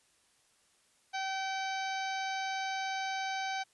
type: harmonic tone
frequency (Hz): 769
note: G5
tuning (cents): -33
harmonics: 1 / 2 / 3 / 4 / 5 / 6 / 7 / 8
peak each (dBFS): -35 / -40 / -42 / -47 / -46 / -48 / -53 / -49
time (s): 1.13-3.64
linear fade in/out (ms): 20
effects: white hiss -69 dBFS RMS until 3.73 s + resampled to 24000 Hz